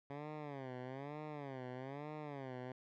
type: tone with vibrato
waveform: 10% pulse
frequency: 138.59 Hz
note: C#3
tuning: in tune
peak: -36 dBFS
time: 0.1-2.72 s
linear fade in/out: 2 ms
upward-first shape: sine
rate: 1.1 Hz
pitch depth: 170 cents each way
effects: low-pass 2000 Hz 12 dB/octave